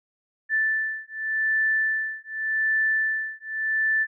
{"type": "beating tone pair", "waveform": "sine", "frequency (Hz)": [1760, 1760.86], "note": ["A6", "A6"], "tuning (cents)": [0, 1], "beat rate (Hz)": 0.86, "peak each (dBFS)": -25, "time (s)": [0.49, 4.07], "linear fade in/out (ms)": 50, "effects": []}